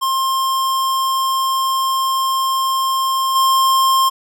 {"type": "tone with level steps", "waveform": "square", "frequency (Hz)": 1061, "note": "C6", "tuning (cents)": 24, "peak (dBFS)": [-16, -12], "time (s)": [0.01, 4.1], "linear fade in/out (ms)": 20, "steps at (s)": 3.35, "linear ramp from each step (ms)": 10, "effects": []}